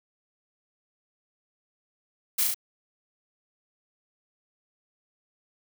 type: noise with echo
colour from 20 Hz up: blue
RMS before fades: -24 dBFS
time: 2.38-2.44 s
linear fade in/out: 10 ms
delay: 35 ms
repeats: 3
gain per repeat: -2 dB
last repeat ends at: 2.545 s
effects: none

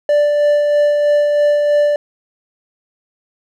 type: tone with tremolo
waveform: triangle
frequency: 587.3 Hz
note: D5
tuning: in tune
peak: -7 dBFS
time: 0.09-1.96 s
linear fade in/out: 2 ms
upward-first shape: sine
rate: 3.1 Hz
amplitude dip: 30%
effects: none

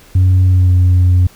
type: tone with pitch glide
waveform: sine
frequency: 92.5 to 90.18 Hz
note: F#2 to F#2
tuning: 0 to -44 cents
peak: -4 dBFS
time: 0.15-1.27 s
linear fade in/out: 5 ms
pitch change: -44 cents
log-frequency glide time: 0.45-0.76 s
effects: tanh soft clip ceiling -5 dBFS + pink hiss -43 dBFS RMS until 1.35 s

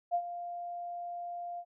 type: tone with ADSR envelope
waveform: sine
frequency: 698.5 Hz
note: F5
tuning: in tune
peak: -25 dBFS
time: 0.11-1.65 s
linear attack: 34 ms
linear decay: 70 ms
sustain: -12 dB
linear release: 62 ms
effects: none

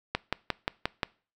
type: click train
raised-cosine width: 0.3 ms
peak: -10 dBFS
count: 6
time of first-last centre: 0.15-1.032 s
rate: 5.67 Hz
effects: noise-tail reverb RT60 0.4 s tail -23 dB re dry

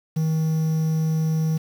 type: tone with quantisation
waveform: triangle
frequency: 158.8 Hz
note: D#3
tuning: 36 cents sharp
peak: -17 dBFS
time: 0.16-1.58 s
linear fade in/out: 10 ms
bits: 7
effects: none

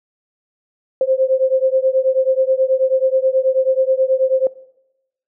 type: beating tone pair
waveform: sine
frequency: 521 / 530.3 Hz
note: C5 / C5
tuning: -7 / +23 cents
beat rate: 9.3 Hz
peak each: -16 dBFS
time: 1.01-4.47 s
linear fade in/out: 2 ms
effects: noise-tail reverb RT60 0.9 s tail -21 dB re dry

